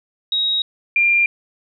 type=tone pair in turn; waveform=sine; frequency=3796 / 2391 Hz; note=A#7 / D7; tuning=+31 / +30 cents; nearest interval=minor sixth; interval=801 cents; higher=first; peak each=-16 / -12 dBFS; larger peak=second; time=0.32-0.62 / 0.96-1.26 s; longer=neither; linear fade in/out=2 ms; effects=none